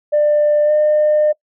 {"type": "tone with pitch glide", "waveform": "sine", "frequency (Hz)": [595, 604.7], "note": ["D5", "D#5"], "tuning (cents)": [22, -50], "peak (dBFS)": -9, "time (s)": [0.12, 1.33], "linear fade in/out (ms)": 20, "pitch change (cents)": 28, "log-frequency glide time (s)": [0.65, 0.71], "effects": ["noise-tail reverb RT60 0.1 s tail -22 dB re dry", "tanh soft clip ceiling -7 dBFS"]}